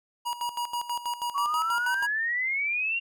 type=tone with tremolo; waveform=square; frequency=959 Hz; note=A#5; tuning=49 cents sharp; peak=-28 dBFS; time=0.25-2.07 s; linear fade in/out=20 ms; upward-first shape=square; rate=6.2 Hz; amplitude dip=75%
type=exponential sweep; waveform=sine; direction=up; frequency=1108.7 to 2794 Hz; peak=-25 dBFS; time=1.34-3 s; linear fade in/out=20 ms
effects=none